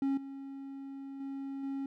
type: tone with level steps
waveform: triangle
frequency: 273.4 Hz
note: C#4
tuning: 24 cents flat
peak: -26 / -39 / -35 / -32 dBFS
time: 0.02-1.86 s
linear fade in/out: 2 ms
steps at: 0.17 / 1.2 / 1.63 s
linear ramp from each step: 5 ms
effects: none